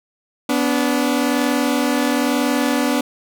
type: tone pair together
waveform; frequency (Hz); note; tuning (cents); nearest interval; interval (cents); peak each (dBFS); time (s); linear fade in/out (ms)
sawtooth; 247.6 / 288.6; B3 / D4; +5 / -30; minor third; 265; -15; 0.49-3.01; 5
effects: none